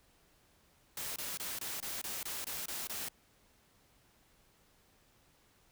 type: noise bursts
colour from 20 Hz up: white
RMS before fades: -40 dBFS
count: 10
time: 0.97-3.086 s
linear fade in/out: 2 ms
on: 190 ms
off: 24 ms
effects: pink hiss -68 dBFS RMS until 5.71 s